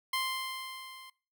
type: tone with level ramp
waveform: 15% pulse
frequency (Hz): 1046.5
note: C6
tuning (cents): 0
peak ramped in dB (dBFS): -22 to -42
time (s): 0.13-1.1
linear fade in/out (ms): 5
effects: noise-tail reverb RT60 0.4 s tail -23 dB re dry